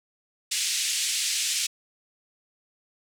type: band-pass noise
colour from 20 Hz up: white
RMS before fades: -27 dBFS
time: 0.51-1.67 s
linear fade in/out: 10 ms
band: 2300 to 8600 Hz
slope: 24 dB/octave
effects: none